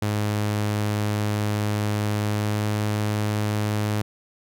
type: tone with pitch glide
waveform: sawtooth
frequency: 104.8 to 105.47 Hz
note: G#2 to G#2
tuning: +16 to +27 cents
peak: -18 dBFS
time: 0.02-4.02 s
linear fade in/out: 5 ms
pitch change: +11 cents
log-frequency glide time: 2.24-2.66 s
effects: none